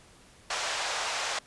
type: band-pass noise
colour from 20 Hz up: pink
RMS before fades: -32 dBFS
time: 0.5-1.39 s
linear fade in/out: 5 ms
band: 610 to 7400 Hz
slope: 24 dB/octave
effects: pink hiss -56 dBFS RMS until 1.46 s + resampled to 24000 Hz